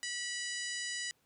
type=harmonic tone with a mistuned harmonic; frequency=983 Hz; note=B5; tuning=8 cents flat; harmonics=2 / 3 / 4 / 5 / 6 / 7 / 8 / 9; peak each=-40 / -44 / -47 / -44 / -48 / -45 / -48 / -48 dBFS; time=0.03-1.11 s; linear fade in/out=0 ms; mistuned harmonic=2; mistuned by=-20 cents; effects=pink hiss -73 dBFS RMS until 1.25 s + high-pass 100 Hz 12 dB/octave